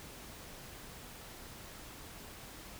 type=silence; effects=pink hiss -50 dBFS RMS until 2.79 s